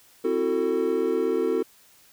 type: chord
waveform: triangle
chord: F# half-diminished seventh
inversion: second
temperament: equal with one note detuned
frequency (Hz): 261.6 / 329.6 / 370 / 446.9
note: C4 / E4 / F#4 / A4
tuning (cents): 0 / 0 / 0 / +27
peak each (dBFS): -29 / -27 / -24 / -23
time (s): 0.24-1.63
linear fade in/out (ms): 10
effects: white hiss -56 dBFS RMS until 2.12 s